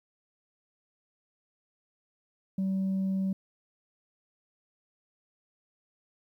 sine tone, 191.5 Hz, G3, 40 cents flat, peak -24 dBFS, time 2.58-3.33 s, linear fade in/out 5 ms, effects tanh soft clip ceiling -25 dBFS + 11-bit

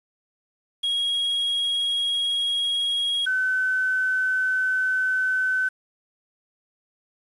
triangle / sine tone pair in turn, 3294 / 1518.2 Hz, G#7 / F#6, -15 / +44 cents, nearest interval octave + minor second, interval 1341 cents, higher first, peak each -20 dBFS, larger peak neither, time 0.83-3.26 / 3.26-5.69 s, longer neither, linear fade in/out 10 ms, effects resampled to 24000 Hz + 8-bit

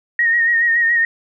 sine tone with vibrato, 1864.7 Hz, A#6, in tune, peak -12 dBFS, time 0.19-1.05 s, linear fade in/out 2 ms, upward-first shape sine, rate 7.1 Hz, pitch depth 39 cents each way, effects none

